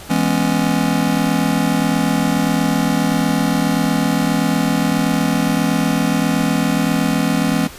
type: chord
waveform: square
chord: C# minor seventh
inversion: first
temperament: just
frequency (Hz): 166.31 / 207.9 / 249.5 / 277.2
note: E3 / G#3 / B3 / C#4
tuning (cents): +16 / +2 / +18 / 0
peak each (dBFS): -21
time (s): 0.09-7.68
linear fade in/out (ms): 20
effects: pink hiss -36 dBFS RMS until 7.78 s + resampled to 32000 Hz